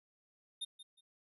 square tone with echo, 3648 Hz, A#7, 38 cents flat, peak -38 dBFS, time 0.61-0.65 s, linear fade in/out 10 ms, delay 180 ms, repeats 2, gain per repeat -13 dB, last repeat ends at 1.01 s, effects resampled to 32000 Hz

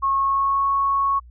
sine tone with pitch glide, 1091 to 1105 Hz, C#6 to C#6, -28 to -6 cents, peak -17 dBFS, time 0.02-1.2 s, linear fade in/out 20 ms, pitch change +22 cents, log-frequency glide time 0.14-0.67 s, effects added 60 Hz sine -42 dBFS peak until 1.3 s

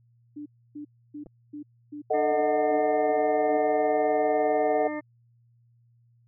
sine tone bursts, 295 Hz, D4, 8 cents sharp, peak -35 dBFS, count 9, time 0.36-3.58 s, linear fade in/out 10 ms, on 100 ms, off 290 ms
clicks, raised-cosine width 2 ms, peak -34 dBFS, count 2, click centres 1.261 / 1.267 s
sine chord, D# diminished, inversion second, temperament equal with one note detuned, 444.3 / 622.3 / 740 Hz, A4 / D#5 / F#5, +17 / 0 / 0 cents, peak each -26 dBFS, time 2.1-4.88 s, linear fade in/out 10 ms
harmonic tone, 301.2 Hz, D4, 44 cents sharp, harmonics 1 / 2 / 3 / 4 / 6 / 7, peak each -32 / -35 / -41 / -44 / -41 / -43 dBFS, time 2.13-5.01 s, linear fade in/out 20 ms
effects added 118 Hz sine -59 dBFS peak until 6.27 s

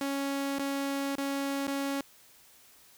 sawtooth tone with dropouts, 277.2 Hz, C#4, in tune, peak -26 dBFS, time 0.01-2.01 s, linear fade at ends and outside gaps 2 ms, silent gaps 0.586-0.594 / 1.155-1.181 / 1.671-1.678 s, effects white hiss -58 dBFS RMS until 2.97 s

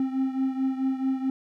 triangle beating tone pair, 263.5 / 268.1 Hz, C4 / C4, +12 / +42 cents, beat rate 4.6 Hz, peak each -23 / -28 dBFS, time 0-1.3 s, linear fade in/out 2 ms, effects none

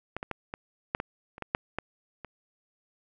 clicks, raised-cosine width 0.5 ms, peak -18 / -20 / -17 / -20 / -11 / -16 / -29 / -19 / -9 / -15 / -25 dBFS, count 11, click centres 0.166 / 0.229 / 0.313 / 0.539 / 0.949 / 1.001 / 1.381 / 1.423 / 1.549 / 1.786 / 2.247 s, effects none

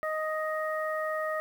harmonic tone, 624 Hz, D#5, 5 cents sharp, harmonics 1 / 2 / 3, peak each -31 / -34 / -36 dBFS, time 0.03-1.4 s, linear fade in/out 0 ms, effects 9-bit

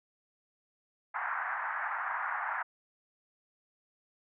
white band-pass noise, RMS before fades -35 dBFS, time 1.14-2.63 s, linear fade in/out 10 ms, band 770 to 1800 Hz, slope 48 dB/octave, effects none

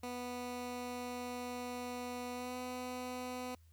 15% pulse tone with pitch glide, 246.4 to 250.9 Hz, B3 to B3, -4 to +28 cents, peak -34 dBFS, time 0.03-3.55 s, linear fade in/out 5 ms, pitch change +32 cents, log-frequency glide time 2.33-2.57 s, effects added 81 Hz sine -60 dBFS peak until 3.72 s + white hiss -75 dBFS RMS until 3.72 s

